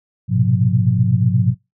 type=tone cluster; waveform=sine; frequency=104.4 / 119.4 / 127.6 / 178.4 Hz; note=G#2 / A#2 / C3 / F3; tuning=+10 / +42 / -43 / +37 cents; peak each=-18 dBFS; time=0.28-1.55 s; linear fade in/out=50 ms; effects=noise-tail reverb RT60 0.2 s tail -21 dB re dry